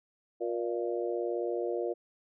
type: harmonic tone with a mistuned harmonic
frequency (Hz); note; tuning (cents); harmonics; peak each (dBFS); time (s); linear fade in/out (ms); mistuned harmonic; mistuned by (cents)
118.5; A#2; +29; 3 / 4 / 5 / 6; -33 / -34 / -37 / -41; 0.4-1.94; 20; 6; -58
effects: none